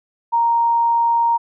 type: tone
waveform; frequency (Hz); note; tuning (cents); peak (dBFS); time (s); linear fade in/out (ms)
sine; 932.3; A#5; 0; -13; 0.32-1.38; 20
effects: none